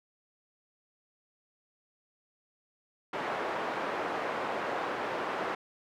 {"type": "band-pass noise", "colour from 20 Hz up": "pink", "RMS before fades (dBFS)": -34, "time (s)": [3.13, 5.55], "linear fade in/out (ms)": 5, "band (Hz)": [450, 1500], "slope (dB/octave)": 12, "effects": []}